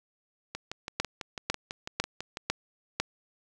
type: two click trains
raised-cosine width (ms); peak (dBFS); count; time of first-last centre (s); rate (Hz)
0.2; -9 / -18; 5 / 12; 1-3 / 0.55-2.371; 2 / 6.04
effects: none